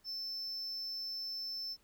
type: tone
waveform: triangle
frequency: 5300 Hz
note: E8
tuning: 9 cents sharp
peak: -37 dBFS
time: 0.04-1.77 s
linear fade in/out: 50 ms
effects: pink hiss -70 dBFS RMS until 1.83 s